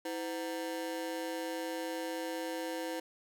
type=ring-modulated tone; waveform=35% pulse; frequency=417.8 Hz; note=G#4; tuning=10 cents sharp; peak=-31 dBFS; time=0.05-3 s; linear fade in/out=5 ms; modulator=92 Hz; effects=none